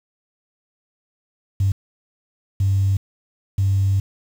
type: tone bursts at uneven times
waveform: sine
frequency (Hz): 97.5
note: G2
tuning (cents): -9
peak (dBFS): -14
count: 3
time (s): 1.6-1.72 / 2.6-2.97 / 3.58-4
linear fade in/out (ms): 5
effects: tanh soft clip ceiling -10 dBFS + 7-bit